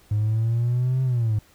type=exponential two-way sweep; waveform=triangle; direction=up then down; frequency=103.83 to 131.9 to 103.83 Hz; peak=-16 dBFS; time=0.11-1.39 s; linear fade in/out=5 ms; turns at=1.03 s; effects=tanh soft clip ceiling -15 dBFS + pink hiss -56 dBFS RMS until 1.54 s